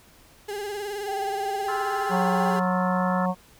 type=tone with vibrato; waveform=35% pulse; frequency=408.8 Hz; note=G#4; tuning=27 cents flat; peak=-28 dBFS; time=0.48-2.6 s; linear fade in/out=10 ms; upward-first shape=sine; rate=19 Hz; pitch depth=61 cents each way
type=tone with tremolo; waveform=sine; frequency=784 Hz; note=G5; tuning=in tune; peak=-25 dBFS; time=1.07-2.54 s; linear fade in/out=20 ms; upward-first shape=sine; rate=15 Hz; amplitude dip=45%
type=chord; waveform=sine; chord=F major seventh; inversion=second; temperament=just; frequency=1047.7 / 1309.6 / 1396.9 / 1746.1 Hz; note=C6 / E6 / F6 / A6; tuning=+2 / -12 / 0 / -14 cents; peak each=-34 / -32 / -38 / -36 dBFS; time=1.68-3.26 s; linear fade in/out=5 ms
type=harmonic tone; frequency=183.1 Hz; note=F#3; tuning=18 cents flat; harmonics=1 / 3 / 4 / 5 / 6; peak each=-24 / -29 / -30 / -31 / -32 dBFS; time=2.09-3.35 s; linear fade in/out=50 ms
effects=pink hiss -54 dBFS RMS until 3.59 s